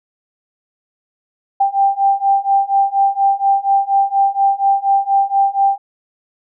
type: beating tone pair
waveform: sine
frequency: 787 / 791.2 Hz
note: G5 / G5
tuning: +7 / +16 cents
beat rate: 4.2 Hz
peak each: -15 / -14 dBFS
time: 1.6-5.78 s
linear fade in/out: 10 ms
effects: none